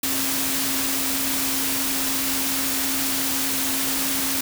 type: tone in noise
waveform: sine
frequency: 269.5 Hz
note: C#4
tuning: 49 cents flat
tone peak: -30 dBFS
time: 0.03-4.41 s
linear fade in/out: 5 ms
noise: white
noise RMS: -24 dBFS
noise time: 0.03-4.41 s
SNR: -9 dB
effects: none